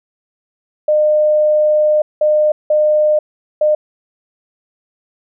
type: tone bursts at uneven times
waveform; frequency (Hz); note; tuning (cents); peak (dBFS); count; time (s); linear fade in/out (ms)
sine; 607; D#5; -43; -9; 4; 0.88-2.02 / 2.21-2.52 / 2.7-3.19 / 3.61-3.75; 5
effects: none